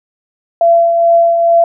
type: tone with tremolo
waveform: sine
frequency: 677 Hz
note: E5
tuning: 46 cents sharp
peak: -4 dBFS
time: 0.61-1.64 s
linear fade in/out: 2 ms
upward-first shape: triangle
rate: 2.3 Hz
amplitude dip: 45%
effects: none